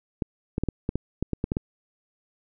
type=clicks; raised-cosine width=3 ms; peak=-12 dBFS; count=11; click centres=0.222 / 0.581 / 0.636 / 0.687 / 0.891 / 0.956 / 1.226 / 1.333 / 1.441 / 1.519 / 1.569 s; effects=none